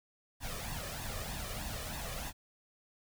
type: noise with flanger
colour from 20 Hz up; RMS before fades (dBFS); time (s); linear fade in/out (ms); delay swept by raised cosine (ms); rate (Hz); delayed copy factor
pink; -40; 0.4-2.33; 50; 1.1 to 1.71; 3.2; +0.65
effects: none